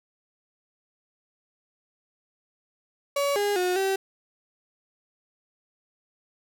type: tone with pitch steps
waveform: 35% pulse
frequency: 565 / 409.1 / 362.2 / 386.2 Hz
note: C#5 / G#4 / F#4 / G4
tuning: +33 / -26 / -37 / -26 cents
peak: -21 dBFS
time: 3.16-3.96 s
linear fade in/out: 5 ms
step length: 200 ms
effects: none